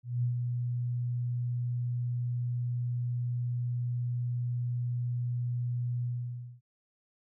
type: tone with ADSR envelope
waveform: sine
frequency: 121.8 Hz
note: B2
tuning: 24 cents flat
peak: -25 dBFS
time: 0.03-6.61 s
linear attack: 200 ms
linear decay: 110 ms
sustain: -4 dB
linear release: 570 ms
effects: none